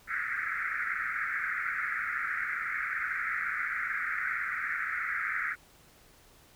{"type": "band-pass noise", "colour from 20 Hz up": "pink", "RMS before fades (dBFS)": -33, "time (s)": [0.07, 5.56], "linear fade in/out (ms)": 50, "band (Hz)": [1300, 2200], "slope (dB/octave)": 96, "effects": ["pink hiss -59 dBFS RMS until 6.55 s"]}